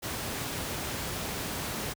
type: noise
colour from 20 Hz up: pink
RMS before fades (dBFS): -34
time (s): 0.02-1.94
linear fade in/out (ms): 20
effects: high-pass 60 Hz 12 dB/octave